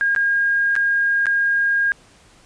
sine tone with dropouts, 1622 Hz, G#6, 41 cents flat, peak -15 dBFS, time 0.01-1.92 s, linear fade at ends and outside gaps 0 ms, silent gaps 0.15-0.162 / 0.754-0.763 / 1.257-1.267 s, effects pink hiss -51 dBFS RMS until 2.45 s + resampled to 22050 Hz

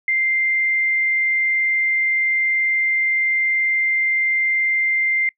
sine tone, 2093 Hz, C7, in tune, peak -16 dBFS, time 0.08-5.29 s, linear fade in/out 2 ms, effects noise-tail reverb RT60 0.1 s tail -24 dB re dry

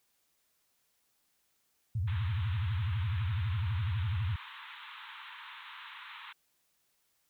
sine tone with vibrato, 98 Hz, G2, in tune, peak -29 dBFS, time 1.95-4.36 s, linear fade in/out 5 ms, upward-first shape sine, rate 12 Hz, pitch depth 300 cents each way
pink band-pass noise, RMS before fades -48 dBFS, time 2.07-6.33 s, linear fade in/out 10 ms, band 890 to 3800 Hz, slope 96 dB/octave
effects white hiss -75 dBFS RMS until 7.29 s

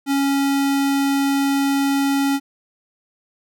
square tone, 277.2 Hz, C#4, in tune, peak -17 dBFS, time 0.06-2.4 s, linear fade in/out 50 ms, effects none

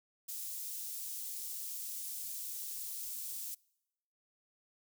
white high-pass noise, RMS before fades -42 dBFS, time 0.28-3.55 s, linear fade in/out 10 ms, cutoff 6500 Hz, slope 12 dB/octave, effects noise-tail reverb RT60 0.9 s tail -26 dB re dry

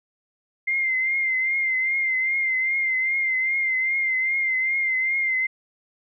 sine tone with vibrato, 2093 Hz, C7, in tune, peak -20 dBFS, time 0.67-5.47 s, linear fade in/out 10 ms, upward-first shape triangle, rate 2.5 Hz, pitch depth 51 cents each way, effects none

